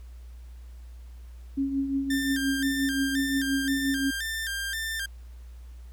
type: tone with tremolo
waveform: sine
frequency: 273.8 Hz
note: C#4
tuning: 21 cents flat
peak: -22 dBFS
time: 1.57-4.11 s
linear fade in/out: 10 ms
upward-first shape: triangle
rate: 5.7 Hz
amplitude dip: 60%
type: tone with vibrato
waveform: sawtooth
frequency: 1688 Hz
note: G#6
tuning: 28 cents sharp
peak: -26 dBFS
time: 2.1-5.06 s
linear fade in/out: 5 ms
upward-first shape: square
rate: 1.9 Hz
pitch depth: 100 cents each way
effects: added 60 Hz sine -41 dBFS peak until 5.92 s + pink hiss -62 dBFS RMS until 5.92 s